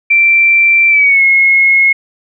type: tone with pitch glide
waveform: sine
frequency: 2349 to 2167 Hz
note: D7 to C#7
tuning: 0 to -40 cents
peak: -5 dBFS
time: 0.1-1.93 s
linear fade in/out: 10 ms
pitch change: -140 cents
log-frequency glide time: 0.89-1.23 s
effects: none